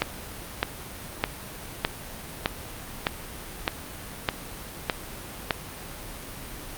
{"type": "click train", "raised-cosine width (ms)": 0.3, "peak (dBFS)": -5, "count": 10, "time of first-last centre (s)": [0.02, 5.508], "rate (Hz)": 1.64, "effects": ["pink hiss -39 dBFS RMS until 6.77 s", "Opus 48 kbps"]}